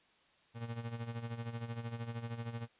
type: tone with tremolo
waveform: 35% pulse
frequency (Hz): 116.54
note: A#2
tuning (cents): 0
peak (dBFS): -35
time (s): 0.54-2.68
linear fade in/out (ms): 50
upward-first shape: sine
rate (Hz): 13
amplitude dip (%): 70
effects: white hiss -68 dBFS RMS until 2.79 s + resampled to 8000 Hz